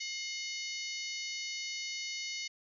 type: harmonic tone with a mistuned harmonic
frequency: 740 Hz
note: F#5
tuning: in tune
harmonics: 3 / 4 / 5 / 6 / 7 / 8 / 9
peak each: -41 / -45 / -47 / -43 / -47 / -45 / -50 dBFS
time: 0-2.48 s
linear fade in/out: 10 ms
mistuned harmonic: 3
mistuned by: -73 cents
effects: none